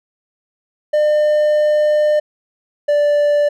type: tone pair in turn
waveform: triangle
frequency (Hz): 602 / 585.9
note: D5 / D5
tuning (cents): +43 / -4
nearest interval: unison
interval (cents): 47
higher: first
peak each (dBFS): -9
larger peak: neither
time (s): 0.93-2.2 / 2.88-3.49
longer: first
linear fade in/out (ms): 10
effects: none